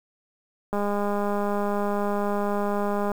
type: click train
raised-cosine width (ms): 1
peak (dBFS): -14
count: 488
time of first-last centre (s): 0.73-3.117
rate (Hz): 204
effects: 7-bit